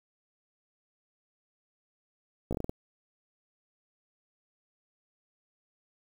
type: slowing click train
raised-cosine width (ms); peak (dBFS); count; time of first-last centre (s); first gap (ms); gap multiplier
2; -19; 7; 2.51-2.695; 16; 1.26
effects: 8-bit